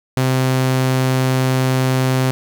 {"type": "tone", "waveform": "sawtooth", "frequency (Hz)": 130, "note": "C3", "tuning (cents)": -11, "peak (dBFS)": -10, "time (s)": [0.17, 2.31], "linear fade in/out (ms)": 0, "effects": ["7-bit"]}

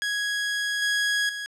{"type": "tone with level steps", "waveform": "sawtooth", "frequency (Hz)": 1661.2, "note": "G#6", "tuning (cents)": 0, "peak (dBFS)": [-21, -18, -27], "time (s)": [0.02, 1.46], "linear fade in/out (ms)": 0, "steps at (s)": [0.82, 1.29], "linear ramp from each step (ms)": 2, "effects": ["low-pass 8000 Hz 12 dB/octave"]}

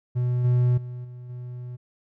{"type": "tone with level steps", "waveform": "triangle", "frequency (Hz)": 123.47, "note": "B2", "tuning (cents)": 0, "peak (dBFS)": [-19, -15, -30, -35, -31], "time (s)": [0.15, 1.77], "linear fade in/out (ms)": 20, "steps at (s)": [0.44, 0.77, 1.04, 1.29], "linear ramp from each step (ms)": 10, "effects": []}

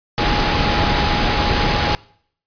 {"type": "tone in noise", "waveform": "sine", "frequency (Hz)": 830.6, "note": "G#5", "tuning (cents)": 0, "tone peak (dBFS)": -23, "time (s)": [0.18, 1.95], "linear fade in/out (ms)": 0, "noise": "pink", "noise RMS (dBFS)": -17, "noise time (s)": [0.18, 1.95], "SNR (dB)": -9, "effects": ["noise-tail reverb RT60 0.6 s tail -23 dB re dry", "resampled to 11025 Hz"]}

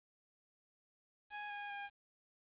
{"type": "tone with pitch steps", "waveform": "20% pulse", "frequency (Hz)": [830.6, 819.6, 808.8], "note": ["G#5", "G#5", "G#5"], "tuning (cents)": [0, -23, -46], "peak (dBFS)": -38, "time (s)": [1.3, 1.9], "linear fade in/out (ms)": 50, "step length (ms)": 200, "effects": ["resampled to 8000 Hz", "11-bit"]}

